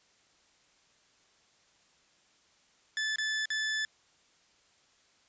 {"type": "tone with dropouts", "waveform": "sawtooth", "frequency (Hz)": 1742, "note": "A6", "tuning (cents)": -18, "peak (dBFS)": -26, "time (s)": [2.97, 3.85], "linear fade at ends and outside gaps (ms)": 1, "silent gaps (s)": [[3.159, 3.184], [3.456, 3.503]], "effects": ["white hiss -66 dBFS RMS until 5.28 s", "resampled to 16000 Hz"]}